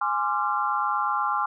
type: chord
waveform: sine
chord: D half-diminished seventh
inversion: second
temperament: equal with one note detuned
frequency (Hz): 830.6 / 1046.5 / 1174.7 / 1372.9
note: Ab5 / C6 / D6 / F6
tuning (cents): 0 / 0 / 0 / -30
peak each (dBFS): -28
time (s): 0.01-1.46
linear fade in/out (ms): 5
effects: none